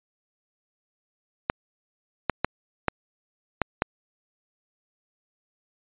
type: clicks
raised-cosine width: 0.5 ms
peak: -6 dBFS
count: 6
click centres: 1.499 / 2.297 / 2.446 / 2.883 / 3.617 / 3.821 s
effects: resampled to 8000 Hz